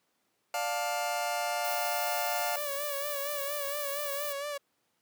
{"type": "chord", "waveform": "sawtooth", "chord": "D minor", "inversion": "none", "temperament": "just", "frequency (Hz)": [587.3, 704.8, 881], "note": ["D5", "F5", "A5"], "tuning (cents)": [0, 16, 2], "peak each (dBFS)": [-32, -28, -32], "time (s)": [0.54, 2.56], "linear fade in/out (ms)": 2}
{"type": "noise", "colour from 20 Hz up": "violet", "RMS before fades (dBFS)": -38, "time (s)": [1.64, 4.33], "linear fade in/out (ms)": 10}
{"type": "tone with vibrato", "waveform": "sawtooth", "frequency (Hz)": 573, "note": "D5", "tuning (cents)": -43, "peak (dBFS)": -30, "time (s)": [2.56, 4.58], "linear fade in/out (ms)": 10, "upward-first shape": "sine", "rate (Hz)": 4.3, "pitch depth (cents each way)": 54}
{"effects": ["pink hiss -75 dBFS RMS until 5.01 s", "high-pass 200 Hz 12 dB/octave"]}